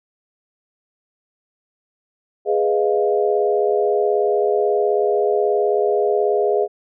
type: chord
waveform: sine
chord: F half-diminished seventh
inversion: first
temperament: equal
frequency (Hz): 415.3 / 493.9 / 622.3 / 698.5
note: Ab4 / Cb5 / Eb5 / F5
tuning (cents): 0 / 0 / 0 / 0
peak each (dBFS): -17 / -23 / -23 / -23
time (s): 2.45-6.68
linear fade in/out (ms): 50
effects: none